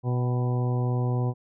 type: harmonic tone with a mistuned harmonic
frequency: 123.5 Hz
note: B2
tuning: in tune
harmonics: 1 / 2 / 3 / 4 / 5 / 6 / 7 / 8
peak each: -23 / -34 / -35 / -37 / -43 / -39 / -46 / -41 dBFS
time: 0.03-1.34 s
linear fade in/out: 50 ms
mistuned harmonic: 6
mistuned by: +34 cents
effects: none